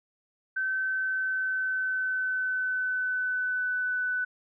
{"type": "tone with pitch glide", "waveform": "sine", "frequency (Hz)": [1536, 1496.6], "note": ["G6", "F#6"], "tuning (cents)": [-36, 19], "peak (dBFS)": -26, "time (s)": [0.56, 4.25], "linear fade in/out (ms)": 10, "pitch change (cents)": -45, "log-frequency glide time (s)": [0.77, 3.97], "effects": []}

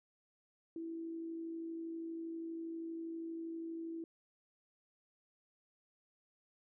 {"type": "tone with amplitude modulation", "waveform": "sine", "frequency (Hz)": 329.6, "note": "E4", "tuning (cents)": 0, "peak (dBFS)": -39, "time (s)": [0.76, 4.04], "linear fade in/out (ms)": 2, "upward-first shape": "sine", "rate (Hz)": 52.5, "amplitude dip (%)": 30, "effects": []}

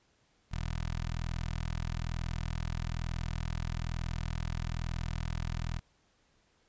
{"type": "tone with notch filter", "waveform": "15% pulse", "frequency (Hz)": 41.11, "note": "E1", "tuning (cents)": -4, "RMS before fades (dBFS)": -35, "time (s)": [0.51, 5.8], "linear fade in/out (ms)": 20, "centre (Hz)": 430, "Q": 0.61, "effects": ["pink hiss -70 dBFS RMS until 6.68 s", "resampled to 16000 Hz"]}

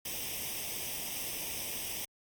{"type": "noise with comb filter", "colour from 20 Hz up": "white", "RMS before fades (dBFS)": -38, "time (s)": [0.05, 2.05], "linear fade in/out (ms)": 5, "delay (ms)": 0.35, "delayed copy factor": 0.75, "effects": ["Opus 48 kbps"]}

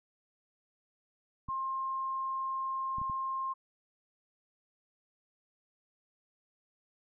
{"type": "tone", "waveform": "sine", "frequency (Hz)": 1062, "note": "C6", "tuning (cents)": 25, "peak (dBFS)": -32, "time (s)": [1.48, 3.54], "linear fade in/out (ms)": 20}
{"type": "clicks", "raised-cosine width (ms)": 5, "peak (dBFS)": -32, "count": 4, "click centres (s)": [1.487, 2.984, 3.016, 3.098]}
{"effects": []}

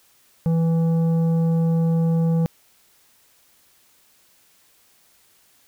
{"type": "tone with tanh clipping", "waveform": "triangle", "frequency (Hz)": 164.81, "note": "E3", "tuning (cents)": 0, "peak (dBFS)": -18, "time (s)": [0.46, 2.46], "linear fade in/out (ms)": 0, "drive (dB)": 13, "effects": ["white hiss -58 dBFS RMS until 5.67 s"]}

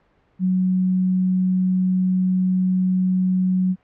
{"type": "tone", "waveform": "sine", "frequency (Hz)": 185, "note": "F#3", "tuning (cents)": 0, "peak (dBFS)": -16, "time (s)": [0.39, 3.76], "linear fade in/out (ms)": 50, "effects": ["pink hiss -61 dBFS RMS until 3.83 s", "low-pass 2000 Hz 12 dB/octave"]}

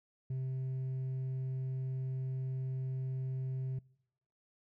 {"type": "tone with hard clipping", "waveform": "triangle", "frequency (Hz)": 130.81, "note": "C3", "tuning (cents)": 0, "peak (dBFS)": -33, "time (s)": [0.3, 3.79], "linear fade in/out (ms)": 5, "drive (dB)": 1, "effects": ["noise-tail reverb RT60 0.8 s tail -25 dB re dry"]}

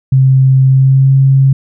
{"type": "tone with pitch glide", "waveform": "sine", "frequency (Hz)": [132.5, 135.05], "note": ["C3", "C#3"], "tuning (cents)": [22, -45], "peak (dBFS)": -4, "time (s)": [0.12, 1.53], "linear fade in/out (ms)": 5, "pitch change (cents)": 33, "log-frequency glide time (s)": [0.67, 1.13], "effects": []}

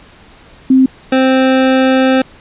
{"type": "tone pair in turn", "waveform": ["sine", "25% pulse"], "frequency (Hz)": [261.9, 261.9], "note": ["C4", "C4"], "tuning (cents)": [2, 2], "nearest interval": "unison", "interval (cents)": 0, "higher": "neither", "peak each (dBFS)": -4, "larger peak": "neither", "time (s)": [[0.7, 0.86], [1.12, 2.22]], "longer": "second", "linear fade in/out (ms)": 5, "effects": ["pink hiss -41 dBFS RMS until 2.4 s", "resampled to 8000 Hz"]}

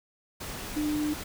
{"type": "tone in noise", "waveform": "sine", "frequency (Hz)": 300, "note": "D4", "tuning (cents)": 37, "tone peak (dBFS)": -26, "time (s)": [0.76, 1.14], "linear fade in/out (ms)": 10, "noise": "pink", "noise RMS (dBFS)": -38, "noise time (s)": [0.4, 1.24], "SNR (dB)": 9, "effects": []}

